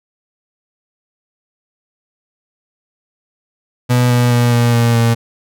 35% pulse tone with pitch steps, 123.47 / 121.98 / 120.51 / 119.06 / 117.62 / 116.2 Hz, B2 / B2 / B2 / A#2 / A#2 / A#2, 0 / -21 / -42 / +37 / +16 / -5 cents, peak -8 dBFS, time 3.89-5.15 s, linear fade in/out 20 ms, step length 210 ms, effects none

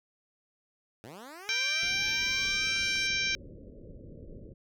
10% pulse linear sweep, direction up, 100.1 to 1587 Hz, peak -36 dBFS, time 1.04-3.07 s, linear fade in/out 0 ms
harmonic tone, 784 Hz, G5, in tune, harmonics 2 / 3 / 4 / 5 / 6 / 7 / 8, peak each -36 / -30 / -37 / -36 / -43 / -35 / -40 dBFS, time 1.49-3.35 s, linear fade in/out 0 ms
pink low-pass noise, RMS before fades -47 dBFS, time 1.82-4.54 s, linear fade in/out 10 ms, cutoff 580 Hz, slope 96 dB/octave
clicks, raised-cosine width 0.5 ms, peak -35 dBFS, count 3, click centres 2.453 / 2.764 / 2.957 s
effects none

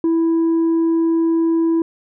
sine tone with tanh clipping, 329.6 Hz, E4, in tune, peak -14 dBFS, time 0.04-1.82 s, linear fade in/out 2 ms, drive 2 dB, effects none

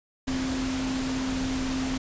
sine tone in noise, 261.6 Hz, C4, in tune, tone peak -27 dBFS, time 0.27-1.98 s, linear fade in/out 10 ms, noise pink, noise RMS -33 dBFS, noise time 0.27-1.98 s, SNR +3 dB, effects resampled to 16000 Hz

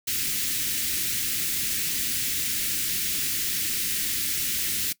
white band-stop noise, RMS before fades -27 dBFS, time 0.07-4.93 s, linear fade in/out 10 ms, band 340 to 1800 Hz, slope 24 dB/octave, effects noise-tail reverb RT60 0.1 s tail -20 dB re dry

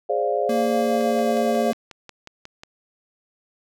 sine chord, D half-diminished seventh, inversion second, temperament equal, 415.3 / 523.3 / 587.3 / 698.5 Hz, Ab4 / C5 / D5 / F5, 0 / 0 / 0 / 0 cents, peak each -25 dBFS, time 0.09-1.72 s, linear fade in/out 10 ms
square tone with pitch glide, 231 to 229.4 Hz, A#3 to A#3, -16 to -28 cents, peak -24 dBFS, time 0.49-1.73 s, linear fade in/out 5 ms, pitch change -12 cents, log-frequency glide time 0.81-1.3 s
click train, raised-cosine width 0.2 ms, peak -22 dBFS, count 10, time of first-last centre 1.01-2.635 s, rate 5.54 Hz
effects none

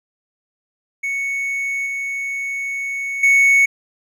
triangle tone with level steps, 2217 Hz, C#7, in tune, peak -18 / -20 / -8 dBFS, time 1.03-3.66 s, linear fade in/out 10 ms, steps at 1.86 / 3.23 s, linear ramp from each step 5 ms, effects none

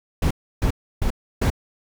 brown noise bursts, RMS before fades -19 dBFS, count 4, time 0.22-1.502 s, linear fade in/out 5 ms, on 88 ms, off 310 ms, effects none

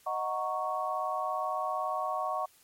sine chord, D# minor seventh, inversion none, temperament equal, 622.3 / 740 / 932.3 / 1108.7 Hz, D#5 / F#5 / A#5 / C#6, 0 / 0 / 0 / 0 cents, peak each -36 / -34 / -39 / -33 dBFS, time 0.06-2.46 s, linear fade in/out 10 ms, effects white hiss -62 dBFS RMS until 2.63 s + MP3 64 kbps

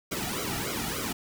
pink noise with flanger, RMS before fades -32 dBFS, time 0.11-1.13 s, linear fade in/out 10 ms, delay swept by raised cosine 1.1 to 1.94 ms, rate 3.4 Hz, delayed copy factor -1, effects none

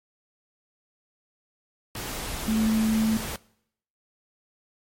sine tone in noise, 220 Hz, A3, in tune, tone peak -21 dBFS, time 2.48-3.17 s, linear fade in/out 2 ms, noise pink, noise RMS -33 dBFS, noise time 1.95-3.36 s, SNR +9 dB, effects noise-tail reverb RT60 0.7 s tail -22 dB re dry + MP3 64 kbps

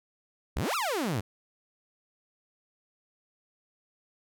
sawtooth exponential two-way sweep, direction up then down, 46.25 to 1408 to 90.9 Hz, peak -24 dBFS, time 0.56-1.21 s, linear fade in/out 10 ms, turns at 0.75 s, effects none

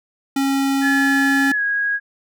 square tone, 273.3 Hz, C#4, 24 cents flat, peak -17 dBFS, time 0.36-1.52 s, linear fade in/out 5 ms
sine tone with pitch glide, 1715 to 1648 Hz, A6 to G#6, -45 to -14 cents, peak -17 dBFS, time 0.81-2 s, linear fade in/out 50 ms, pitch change -69 cents, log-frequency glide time 1.53-1.61 s
effects none

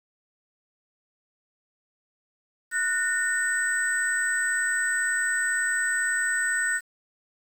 sine tone cluster, 1472 / 1828 / 8030 Hz, F#6 / A#6 / B8, -9 / -34 / +28 cents, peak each -26 / -26 / -31 dBFS, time 2.71-6.81 s, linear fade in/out 50 ms, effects 8-bit

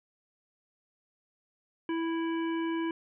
harmonic tone, 329.6 Hz, E4, in tune, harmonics 1 / 3 / 5 / 7 / 9, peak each -29 / -39 / -43 / -46 / -48 dBFS, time 1.89-2.91 s, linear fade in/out 2 ms, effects none

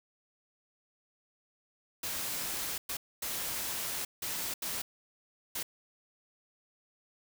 white noise bursts at uneven times, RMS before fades -36 dBFS, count 6, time 2.03-2.78 / 2.89-2.97 / 3.22-4.05 / 4.22-4.54 / 4.62-4.82 / 5.55-5.63 s, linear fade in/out 5 ms, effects none

